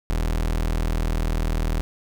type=tone; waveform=35% pulse; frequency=40.08 Hz; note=E1; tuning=48 cents flat; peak=-19 dBFS; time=0.1-1.81 s; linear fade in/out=0 ms; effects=10-bit